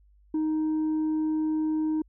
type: tone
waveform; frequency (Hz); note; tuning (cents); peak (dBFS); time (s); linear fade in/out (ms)
sine; 311.6; D#4; +3; -21; 0.34-2.02; 5
effects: tanh soft clip ceiling -23 dBFS + added 50 Hz sine -56 dBFS peak until 2.08 s